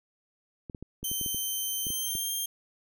clicks, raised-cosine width 3 ms, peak -27 dBFS, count 11, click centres 0.698 / 0.748 / 0.826 / 1.03 / 1.115 / 1.213 / 1.262 / 1.346 / 1.868 / 1.904 / 2.153 s
5% pulse tone with pitch glide, 3100 to 3195 Hz, G7 to G7, -20 to +32 cents, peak -22 dBFS, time 1.04-2.46 s, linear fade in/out 5 ms, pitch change +52 cents, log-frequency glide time 1.82-2.3 s
effects none

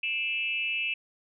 sine tone with frequency modulation, 2637 Hz, E7, in tune, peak -27 dBFS, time 0.03-0.94 s, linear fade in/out 5 ms, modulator 257 Hz, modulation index 0.77, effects none

